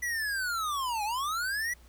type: linear two-way sweep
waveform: square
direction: down then up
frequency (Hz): 1975.5 to 810 to 1975.5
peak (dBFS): -30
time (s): 0.02-1.74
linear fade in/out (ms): 10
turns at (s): 1.04
effects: added 60 Hz sine -53 dBFS peak until 1.88 s + pink hiss -61 dBFS RMS until 1.88 s